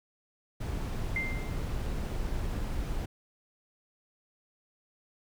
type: noise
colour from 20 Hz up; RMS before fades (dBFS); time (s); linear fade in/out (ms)
brown; -33; 0.6-3.06; 10
type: tone with exponential decay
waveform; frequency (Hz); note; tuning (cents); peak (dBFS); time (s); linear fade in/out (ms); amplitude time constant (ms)
sine; 2093; C7; 0; -27; 1.16-1.67; 2; 110
effects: none